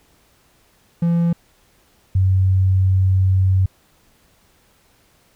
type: tone pair in turn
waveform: triangle / sine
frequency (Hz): 169.9 / 94.42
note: F3 / F#2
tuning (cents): -47 / +36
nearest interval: minor seventh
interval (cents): 1017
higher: first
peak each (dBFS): -12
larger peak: neither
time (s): 1.02-1.33 / 2.15-3.66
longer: second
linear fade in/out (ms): 5
effects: pink hiss -57 dBFS RMS until 5.35 s